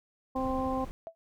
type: harmonic tone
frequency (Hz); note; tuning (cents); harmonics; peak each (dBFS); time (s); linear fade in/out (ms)
261.6; C4; 0; 1 / 2 / 3 / 4; -32 / -34 / -35 / -36; 0.35-0.85; 10
type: noise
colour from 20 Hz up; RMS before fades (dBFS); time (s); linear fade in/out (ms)
brown; -41; 0.36-0.91; 0
type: tone with exponential decay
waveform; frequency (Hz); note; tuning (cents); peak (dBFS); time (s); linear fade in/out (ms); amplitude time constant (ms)
sine; 659.3; E5; 0; -33; 1.07-1.15; 0; 17
effects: none